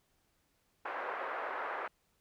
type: band-pass noise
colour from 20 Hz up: white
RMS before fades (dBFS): -39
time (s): 0.85-1.88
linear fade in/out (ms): 5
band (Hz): 430 to 1600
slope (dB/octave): 24
effects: pink hiss -75 dBFS RMS until 2.2 s